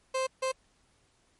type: tone bursts at uneven times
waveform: 30% pulse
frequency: 523.3 Hz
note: C5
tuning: in tune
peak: -25 dBFS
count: 2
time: 0.14-0.27 / 0.42-0.52 s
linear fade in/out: 10 ms
effects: pink hiss -68 dBFS RMS until 1.39 s + MP3 48 kbps